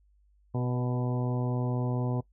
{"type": "harmonic tone with a mistuned harmonic", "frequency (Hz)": 124.3, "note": "B2", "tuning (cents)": 12, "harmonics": [1, 2, 3, 4, 5, 6, 7, 8], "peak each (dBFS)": [-28, -34, -38, -40, -42, -44, -45, -46], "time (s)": [0.54, 2.21], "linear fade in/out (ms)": 10, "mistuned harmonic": 4, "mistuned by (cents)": -20, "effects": ["noise-tail reverb RT60 0.1 s tail -20 dB re dry", "added 50 Hz sine -61 dBFS peak until 2.32 s"]}